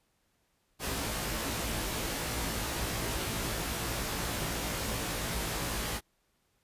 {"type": "noise with comb filter", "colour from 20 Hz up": "pink", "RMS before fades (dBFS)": -34, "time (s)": [0.79, 6.01], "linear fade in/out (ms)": 50, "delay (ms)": 18, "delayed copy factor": 0.9, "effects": ["pink hiss -74 dBFS RMS until 6.63 s", "resampled to 32000 Hz"]}